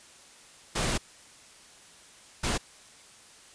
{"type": "noise bursts at uneven times", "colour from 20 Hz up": "pink", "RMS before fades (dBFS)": -28, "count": 2, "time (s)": [[0.75, 0.98], [2.43, 2.58]], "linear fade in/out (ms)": 10, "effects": ["white hiss -53 dBFS RMS until 3.54 s", "resampled to 22050 Hz"]}